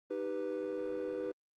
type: chord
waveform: triangle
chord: Eb augmented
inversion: none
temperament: equal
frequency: 311.1 / 392 / 493.9 Hz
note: Eb4 / G4 / B4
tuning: 0 / 0 / 0 cents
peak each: -39 / -37 / -35 dBFS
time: 0.1-1.32 s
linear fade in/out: 10 ms
effects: Opus 24 kbps